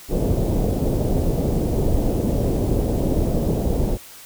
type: low-pass noise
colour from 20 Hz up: pink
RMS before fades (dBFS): -20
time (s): 0.08-3.98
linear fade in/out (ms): 50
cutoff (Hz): 590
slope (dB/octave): 24
effects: white hiss -42 dBFS RMS until 4.25 s